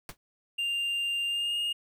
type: noise with exponential decay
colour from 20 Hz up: pink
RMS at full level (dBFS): -36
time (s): 0.09-0.17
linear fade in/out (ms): 1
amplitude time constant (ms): 16
type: tone with pitch glide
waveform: triangle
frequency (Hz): 2794 to 2843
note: F7 to F7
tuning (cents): 0 to +30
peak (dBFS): -26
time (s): 0.58-1.73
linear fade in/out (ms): 10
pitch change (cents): +30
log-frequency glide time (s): 1.27-1.56
effects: none